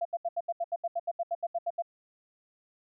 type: tone bursts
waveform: sine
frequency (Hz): 683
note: F5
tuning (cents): -39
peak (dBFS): -27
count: 16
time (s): 0.01-1.823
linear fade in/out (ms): 10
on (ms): 43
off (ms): 75
effects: none